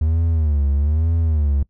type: tone with vibrato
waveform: triangle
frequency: 76.3 Hz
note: D#2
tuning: 33 cents flat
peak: -13 dBFS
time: 0.01-1.63 s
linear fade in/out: 5 ms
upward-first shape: sine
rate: 1.1 Hz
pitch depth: 150 cents each way
effects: noise-tail reverb RT60 0.1 s tail -22 dB re dry